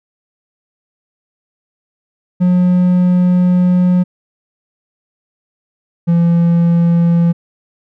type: tone pair in turn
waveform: triangle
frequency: 179.9 / 170.05 Hz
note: F#3 / F3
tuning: -48 / -46 cents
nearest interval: minor second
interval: 98 cents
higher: first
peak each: -6 dBFS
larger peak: neither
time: 2.4-4.04 / 6.07-7.33 s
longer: first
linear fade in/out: 20 ms
effects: none